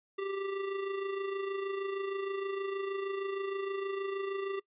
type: tone with amplitude modulation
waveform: square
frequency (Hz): 392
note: G4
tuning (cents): 0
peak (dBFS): -32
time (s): 0.18-4.6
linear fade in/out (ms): 10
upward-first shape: sine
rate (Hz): 26.4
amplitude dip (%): 50
effects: noise-tail reverb RT60 0.1 s tail -22 dB re dry + resampled to 8000 Hz